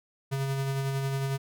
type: tone with tremolo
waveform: square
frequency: 136.2 Hz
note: C#3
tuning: 30 cents flat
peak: -27 dBFS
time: 0.31-1.38 s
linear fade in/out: 20 ms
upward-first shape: sine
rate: 11 Hz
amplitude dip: 30%
effects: none